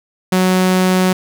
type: tone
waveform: sawtooth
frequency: 185 Hz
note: F#3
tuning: in tune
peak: -7 dBFS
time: 0.32-1.13 s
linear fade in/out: 5 ms
effects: none